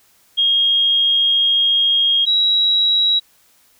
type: tone pair in turn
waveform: sine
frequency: 3253 / 3871 Hz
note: G#7 / B7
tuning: -37 / -35 cents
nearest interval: minor third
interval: 302 cents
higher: second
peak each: -12 / -12 dBFS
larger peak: neither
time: 0.37-2.26 / 2.26-3.2 s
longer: first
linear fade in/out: 20 ms
effects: white hiss -55 dBFS RMS until 3.79 s